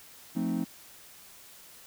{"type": "chord", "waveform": "triangle", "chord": "F dominant seventh", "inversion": "none", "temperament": "equal", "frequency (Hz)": [174.61, 220, 261.6, 311.1], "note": ["F3", "A3", "C4", "Eb4"], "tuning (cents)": [0, 0, 0, 0], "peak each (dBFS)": [-31, -30, -30, -33], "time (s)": [0.35, 0.65], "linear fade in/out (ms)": 20, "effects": ["tanh soft clip ceiling -17 dBFS", "white hiss -52 dBFS RMS until 1.86 s"]}